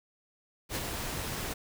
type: noise with ADSR envelope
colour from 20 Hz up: pink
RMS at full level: -32 dBFS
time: 0.69-1.54 s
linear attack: 65 ms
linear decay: 42 ms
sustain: -4 dB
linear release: 12 ms
effects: none